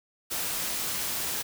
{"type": "noise", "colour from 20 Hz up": "white", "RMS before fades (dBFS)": -31, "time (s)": [0.3, 1.43], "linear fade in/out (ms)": 20, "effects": []}